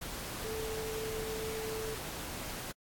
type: tone in noise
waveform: sine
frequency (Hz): 440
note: A4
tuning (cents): 0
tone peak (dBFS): -37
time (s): 0.44-1.95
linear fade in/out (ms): 10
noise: pink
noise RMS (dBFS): -41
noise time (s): 0.01-2.72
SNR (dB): +1
effects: AAC 64 kbps